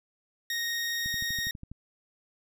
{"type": "tone", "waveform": "20% pulse", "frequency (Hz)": 1864.7, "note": "A#6", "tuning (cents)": 0, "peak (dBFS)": -24, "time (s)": [0.5, 1.51], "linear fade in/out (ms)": 2}
{"type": "click train", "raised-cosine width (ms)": 5, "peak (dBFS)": -29, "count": 9, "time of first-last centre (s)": [1.06, 1.716], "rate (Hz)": 12.2}
{"effects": []}